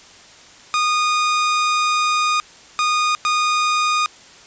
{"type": "tone bursts at uneven times", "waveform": "sawtooth", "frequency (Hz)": 1230, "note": "D#6", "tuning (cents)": -20, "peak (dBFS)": -12, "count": 3, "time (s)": [[0.74, 2.4], [2.79, 3.15], [3.25, 4.06]], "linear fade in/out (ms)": 0, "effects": ["white hiss -44 dBFS RMS until 4.46 s", "resampled to 16000 Hz"]}